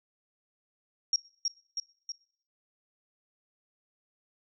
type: tone with echo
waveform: sine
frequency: 5588 Hz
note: F8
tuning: in tune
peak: -22 dBFS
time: 1.13-1.16 s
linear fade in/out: 2 ms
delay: 320 ms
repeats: 3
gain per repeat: -4 dB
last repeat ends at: 2.12 s
effects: noise-tail reverb RT60 0.6 s tail -23 dB re dry